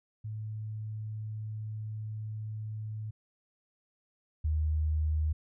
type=tone pair in turn; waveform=sine; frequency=108.1 / 77.46 Hz; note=A2 / D#2; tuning=-30 / -7 cents; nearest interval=tritone; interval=577 cents; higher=first; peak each=-35 / -26 dBFS; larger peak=second; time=0.24-3.11 / 4.44-5.33 s; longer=first; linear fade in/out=10 ms; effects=none